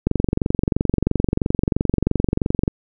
click train, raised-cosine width 3 ms, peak -4 dBFS, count 61, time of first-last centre 0.07-2.679 s, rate 23 Hz, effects none

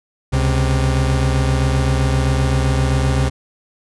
40% pulse tone pair together, 69.25 / 130.81 Hz, C#2 / C3, -1 / 0 cents, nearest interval major seventh, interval 1101 cents, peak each -16 dBFS, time 0.32-3.3 s, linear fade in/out 20 ms, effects resampled to 24000 Hz

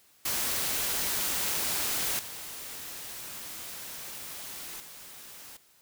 white noise with level steps, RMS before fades -30 / -41 / -47 dBFS, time 0.25-5.57 s, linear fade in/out 5 ms, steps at 2.19 / 4.8 s, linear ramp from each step 2 ms, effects white hiss -62 dBFS RMS until 5.81 s

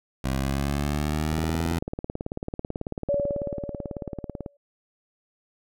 15% pulse exponential sweep, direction up, 65.41 to 84.7 Hz, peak -18 dBFS, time 0.24-1.79 s, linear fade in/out 5 ms
click train, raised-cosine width 2 ms, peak -17 dBFS, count 58, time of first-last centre 1.33-4.462 s, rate 18.2 Hz
sine tone with exponential decay, 570 Hz, C#5, 48 cents sharp, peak -20 dBFS, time 3.09-4.57 s, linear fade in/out 5 ms, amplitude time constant 320 ms
effects none

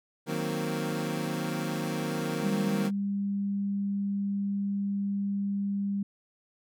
25% pulse chord, C half-diminished seventh, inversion first, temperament equal, 155.56 / 185 / 233.1 / 261.6 Hz, Eb3 / Gb3 / Bb3 / C4, 0 / 0 / 0 / 0 cents, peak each -30 / -32 / -31 / -34 dBFS, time 0.26-2.91 s, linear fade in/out 50 ms
sine tone, 199.7 Hz, G3, 32 cents sharp, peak -27 dBFS, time 2.43-6.03 s, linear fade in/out 5 ms
effects none

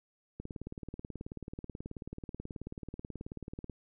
click train, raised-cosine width 3 ms, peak -28 dBFS, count 62, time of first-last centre 0.4-3.697 s, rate 18.5 Hz, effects none

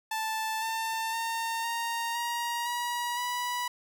sawtooth tone with pitch steps, 880 / 895.9 / 912.1 / 928.6 / 945.3 / 962.4 / 979.8 Hz, A5 / A5 / A#5 / A#5 / A#5 / B5 / B5, 0 / +31 / -38 / -7 / +24 / -45 / -14 cents, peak -26 dBFS, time 0.11-3.68 s, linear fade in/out 5 ms, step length 510 ms, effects none

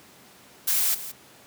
blue noise with echo, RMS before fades -23 dBFS, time 0.67-0.95 s, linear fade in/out 10 ms, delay 170 ms, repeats 1, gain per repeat -13 dB, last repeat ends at 1.12 s, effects pink hiss -51 dBFS RMS until 1.46 s + high-pass 150 Hz 12 dB/octave

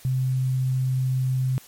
sine tone, 129.9 Hz, C3, 12 cents flat, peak -20 dBFS, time 0.05-1.58 s, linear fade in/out 0 ms, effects white hiss -49 dBFS RMS until 1.67 s + MP3 64 kbps

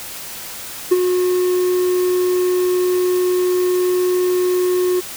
triangle tone with ADSR envelope, 362.8 Hz, F#4, 34 cents flat, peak -5 dBFS, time 0.91-5.01 s, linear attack 11 ms, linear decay 33 ms, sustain -7 dB, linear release 20 ms, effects white hiss -31 dBFS RMS until 5.16 s

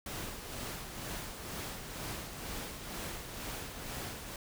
pink noise with tremolo, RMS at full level -40 dBFS, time 0.06-4.36 s, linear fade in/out 2 ms, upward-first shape sine, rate 2.1 Hz, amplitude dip 45%, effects none

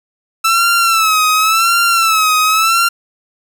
sawtooth tone with vibrato, 1318.5 Hz, E6, in tune, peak -6 dBFS, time 0.44-2.89 s, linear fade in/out 10 ms, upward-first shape sine, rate 0.91 Hz, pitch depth 84 cents each way, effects none

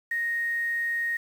sine tone with quantisation, 1864.7 Hz, A#6, in tune, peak -25 dBFS, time 0.11-1.17 s, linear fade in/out 5 ms, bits 8, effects none

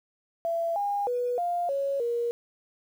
sine tone with pitch steps, 671 / 811 / 490.1 / 700 / 554 / 473 Hz, E5 / G#5 / B4 / F5 / C#5 / A#4, +31 / -41 / -13 / +4 / -1 / +25 cents, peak -25 dBFS, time 0.45-2.31 s, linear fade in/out 0 ms, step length 310 ms, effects 9-bit

